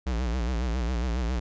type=tone with vibrato; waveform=square; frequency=60.2 Hz; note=B1; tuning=44 cents flat; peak=-26 dBFS; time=0.06-1.4 s; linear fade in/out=10 ms; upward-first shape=sine; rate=7.3 Hz; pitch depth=140 cents each way; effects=resampled to 16000 Hz